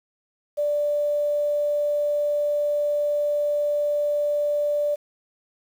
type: tone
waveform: sine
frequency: 587.3 Hz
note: D5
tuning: in tune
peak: -20 dBFS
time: 0.57-4.96 s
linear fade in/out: 20 ms
effects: 8-bit